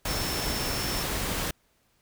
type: tone in noise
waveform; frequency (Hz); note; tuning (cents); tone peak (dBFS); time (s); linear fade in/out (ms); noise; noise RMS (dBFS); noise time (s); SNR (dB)
sine; 5370; E8; +31; -35; 0.08-1.03; 5; pink; -30; 0.05-1.51; -8
effects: pink hiss -68 dBFS RMS until 2.01 s